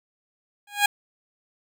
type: tone with exponential growth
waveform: 15% pulse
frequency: 820 Hz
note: G#5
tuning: 22 cents flat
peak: -7 dBFS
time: 0.67-0.86 s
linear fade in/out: 5 ms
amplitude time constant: 40 ms
effects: none